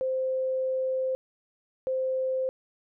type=tone pair in turn; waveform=sine; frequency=521 / 521 Hz; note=C5 / C5; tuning=-7 / -7 cents; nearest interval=unison; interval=0 cents; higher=neither; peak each=-25 dBFS; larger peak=neither; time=0.01-1.15 / 1.87-2.49 s; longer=first; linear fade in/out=0 ms; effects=none